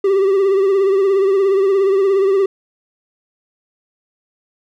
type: tone with vibrato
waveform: triangle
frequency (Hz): 390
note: G4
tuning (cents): -9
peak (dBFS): -9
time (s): 0.04-2.46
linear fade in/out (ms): 5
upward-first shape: triangle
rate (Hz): 17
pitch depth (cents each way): 64
effects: none